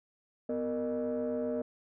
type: tone cluster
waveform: sine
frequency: 249.1 / 463 / 609 Hz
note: B3 / A#4 / D#5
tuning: +15 / -12 / -37 cents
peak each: -33 / -33 / -34 dBFS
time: 0.49-1.62 s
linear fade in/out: 5 ms
effects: tanh soft clip ceiling -26 dBFS